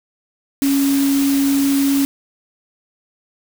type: tone in noise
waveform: sine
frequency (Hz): 277.2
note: C#4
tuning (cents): 0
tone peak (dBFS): -13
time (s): 0.62-2.05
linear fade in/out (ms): 0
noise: white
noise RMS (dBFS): -26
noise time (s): 0.62-2.05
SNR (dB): +10
effects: none